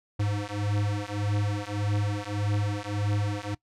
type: beating tone pair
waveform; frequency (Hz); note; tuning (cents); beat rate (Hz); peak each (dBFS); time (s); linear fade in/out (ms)
square; 102.2 / 103.9; G#2 / G#2; -27 / +1; 1.7; -30; 0.19-3.55; 10
effects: noise-tail reverb RT60 0.1 s tail -21 dB re dry + low-pass 7000 Hz 12 dB/octave